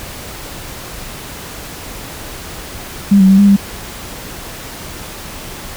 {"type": "tone with pitch steps", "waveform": "sine", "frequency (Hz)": [199.9, 190.3, 193.3, 201.7, 198.8], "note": ["G3", "F#3", "G3", "G3", "G3"], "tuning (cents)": [34, 49, -24, 50, 25], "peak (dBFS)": -4, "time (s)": [3.11, 3.565], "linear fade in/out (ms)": 10, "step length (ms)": 91, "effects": ["pink hiss -29 dBFS RMS until 5.76 s"]}